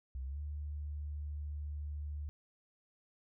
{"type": "tone with pitch glide", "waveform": "sine", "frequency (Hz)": [65.41, 73.85], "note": ["C2", "D2"], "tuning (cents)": [0, 10], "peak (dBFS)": -38, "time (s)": [0.15, 2.29], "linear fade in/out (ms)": 0, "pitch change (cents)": 210, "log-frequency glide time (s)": [0.25, 0.39], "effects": []}